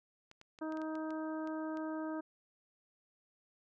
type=clicks; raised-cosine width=0.2 ms; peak=-37 dBFS; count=10; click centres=0.314 / 0.414 / 0.588 / 0.723 / 0.772 / 0.817 / 0.954 / 1.106 / 1.474 / 1.772 s
type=harmonic tone; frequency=314.3 Hz; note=D#4; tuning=18 cents sharp; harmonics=1 / 2 / 3 / 4 / 5; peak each=-38 / -44 / -48 / -50 / -52 dBFS; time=0.61-2.21 s; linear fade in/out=10 ms
effects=none